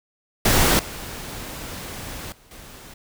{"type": "noise with level steps", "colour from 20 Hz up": "pink", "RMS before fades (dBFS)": [-17, -34, -53, -42], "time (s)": [0.45, 2.94], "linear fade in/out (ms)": 5, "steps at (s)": [0.79, 2.32, 2.51], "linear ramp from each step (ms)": 2, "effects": []}